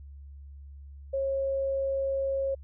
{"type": "tone", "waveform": "sine", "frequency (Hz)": 543, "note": "C#5", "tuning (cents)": -36, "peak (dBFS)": -26, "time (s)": [1.13, 2.55], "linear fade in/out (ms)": 10, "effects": ["added 70 Hz sine -43 dBFS peak until 2.63 s"]}